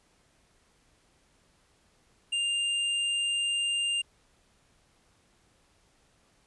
square tone, 2800 Hz, F7, 4 cents sharp, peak -27 dBFS, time 2.32-4.02 s, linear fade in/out 10 ms, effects pink hiss -66 dBFS RMS until 6.46 s + resampled to 24000 Hz

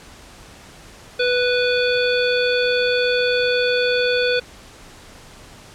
harmonic tone, 493.9 Hz, B4, in tune, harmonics 1 / 3 / 5 / 7 / 9, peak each -18 / -23 / -25 / -26 / -28 dBFS, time 1.19-4.4 s, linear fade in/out 10 ms, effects pink hiss -43 dBFS RMS until 5.74 s + low-pass 9000 Hz 12 dB/octave

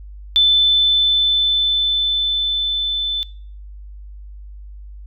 sine tone with level ramp, 3520 Hz, A7, in tune, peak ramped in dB -9 to -18 dBFS, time 0.36-3.23 s, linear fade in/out 0 ms, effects noise-tail reverb RT60 0.5 s tail -23 dB re dry + added 50 Hz sine -33 dBFS peak until 5.06 s

